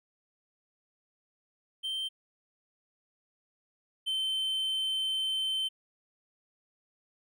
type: tone pair in turn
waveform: triangle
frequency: 3128 / 3089 Hz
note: G7 / G7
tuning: -4 / -26 cents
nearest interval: unison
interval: 22 cents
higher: first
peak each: -30 / -27 dBFS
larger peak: second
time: 1.83-2.09 / 4.06-5.69 s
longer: second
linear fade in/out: 20 ms
effects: none